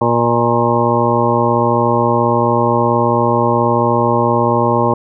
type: harmonic tone with a mistuned harmonic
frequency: 118.6 Hz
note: A#2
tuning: 30 cents sharp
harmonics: 1 / 2 / 3 / 4 / 5 / 7 / 8 / 9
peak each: -19 / -19 / -19 / -19 / -19 / -19 / -19 / -19 dBFS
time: 0.01-4.94 s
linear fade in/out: 5 ms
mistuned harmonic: 8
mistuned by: -26 cents
effects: none

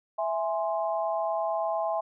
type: chord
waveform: sine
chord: E augmented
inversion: none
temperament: equal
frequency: 659.3 / 830.6 / 1046.5 Hz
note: E5 / G#5 / B#5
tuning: 0 / 0 / 0 cents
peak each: -28 / -31 / -34 dBFS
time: 0.18-2.01 s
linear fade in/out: 10 ms
effects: none

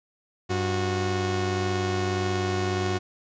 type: tone pair together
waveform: sawtooth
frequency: 96.7 / 365.1 Hz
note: G2 / F#4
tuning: -23 / -23 cents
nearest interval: octave + major seventh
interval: 2300 cents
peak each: -23 dBFS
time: 0.49-2.99 s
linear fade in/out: 20 ms
effects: resampled to 16000 Hz

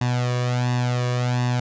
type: tone with flanger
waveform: sawtooth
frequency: 123.47 Hz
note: B2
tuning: in tune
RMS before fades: -22 dBFS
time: 0.01-1.6 s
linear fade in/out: 5 ms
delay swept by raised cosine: 1.1 to 1.77 ms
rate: 1.4 Hz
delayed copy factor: +0.75
effects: resampled to 16000 Hz

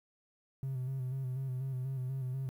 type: tone with vibrato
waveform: triangle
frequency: 130.81 Hz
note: C3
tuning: in tune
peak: -31 dBFS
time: 0.63-2.49 s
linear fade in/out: 0 ms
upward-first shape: square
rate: 4.1 Hz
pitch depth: 44 cents each way
effects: tanh soft clip ceiling -29 dBFS + 11-bit

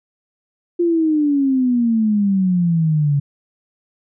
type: exponential sweep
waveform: sine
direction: down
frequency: 350.6 to 140 Hz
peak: -13 dBFS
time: 0.79-3.2 s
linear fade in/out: 10 ms
effects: none

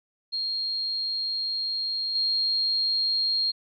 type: tone with level steps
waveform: sine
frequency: 4235 Hz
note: C8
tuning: 20 cents sharp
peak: -26 / -22 dBFS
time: 0.32-3.52 s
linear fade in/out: 20 ms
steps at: 2.15 s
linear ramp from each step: 5 ms
effects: none

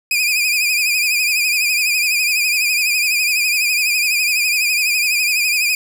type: tone with vibrato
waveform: sawtooth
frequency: 2452 Hz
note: D#7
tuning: 26 cents flat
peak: -11 dBFS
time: 0.11-5.75 s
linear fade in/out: 2 ms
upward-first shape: triangle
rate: 12 Hz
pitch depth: 87 cents each way
effects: none

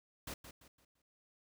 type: noise with echo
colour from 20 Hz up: pink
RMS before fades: -44 dBFS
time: 0.27-0.34 s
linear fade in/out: 5 ms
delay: 170 ms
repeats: 4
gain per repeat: -9 dB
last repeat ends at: 1.02 s
effects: none

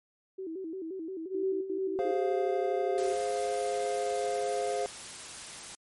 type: tone with vibrato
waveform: sine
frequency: 350.7 Hz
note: F4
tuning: 7 cents sharp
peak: -35 dBFS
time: 0.38-2.12 s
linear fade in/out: 10 ms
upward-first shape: square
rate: 5.7 Hz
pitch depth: 140 cents each way
type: tone with tremolo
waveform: sine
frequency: 382.8 Hz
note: G4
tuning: 41 cents flat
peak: -29 dBFS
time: 1.27-3.16 s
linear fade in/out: 50 ms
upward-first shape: sine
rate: 1.2 Hz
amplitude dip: 25%
type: chord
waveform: triangle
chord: F minor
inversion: first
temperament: equal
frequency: 415.3 / 523.3 / 698.5 Hz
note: Ab4 / C5 / F5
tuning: 0 / 0 / 0 cents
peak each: -31 dBFS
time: 1.99-4.86 s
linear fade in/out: 0 ms
type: noise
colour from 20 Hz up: white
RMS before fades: -43 dBFS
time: 2.98-5.75 s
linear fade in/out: 0 ms
effects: MP3 48 kbps

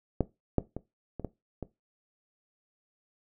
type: clicks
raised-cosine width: 2 ms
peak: -11 / -10 / -22 / -23 / -20 / -22 dBFS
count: 6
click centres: 0.207 / 0.583 / 0.766 / 1.197 / 1.247 / 1.627 s
effects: noise-tail reverb RT60 0.2 s tail -17 dB re dry

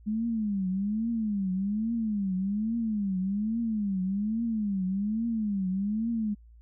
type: tone with vibrato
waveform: sine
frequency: 207.7 Hz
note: G#3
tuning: in tune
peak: -26 dBFS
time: 0.06-6.35 s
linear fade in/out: 20 ms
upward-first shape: triangle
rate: 1.2 Hz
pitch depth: 220 cents each way
effects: added 57 Hz sine -50 dBFS peak until 6.61 s

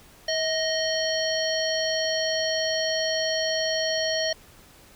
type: harmonic tone with a mistuned harmonic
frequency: 622.3 Hz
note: D#5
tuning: in tune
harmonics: 1 / 3 / 5 / 7 / 9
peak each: -26 / -31 / -32 / -30 / -32 dBFS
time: 0.28-4.33 s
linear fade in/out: 5 ms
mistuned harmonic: 1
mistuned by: +46 cents
effects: pink hiss -52 dBFS RMS until 4.95 s

